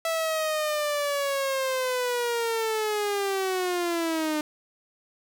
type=linear sweep; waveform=sawtooth; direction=down; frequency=659 to 301 Hz; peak=-21 dBFS; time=0.05-4.41 s; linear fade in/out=2 ms; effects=none